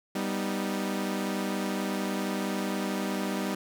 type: chord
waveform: sawtooth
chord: G augmented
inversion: none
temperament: equal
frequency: 196 / 246.9 / 311.1 Hz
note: G3 / B3 / D#4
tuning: 0 / 0 / 0 cents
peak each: -27 / -31 / -31 dBFS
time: 0.15-3.55 s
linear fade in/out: 5 ms
effects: none